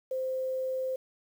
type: tone with quantisation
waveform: sine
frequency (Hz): 520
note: C5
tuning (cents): -11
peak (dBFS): -29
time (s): 0.11-0.96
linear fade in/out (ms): 5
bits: 9
effects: none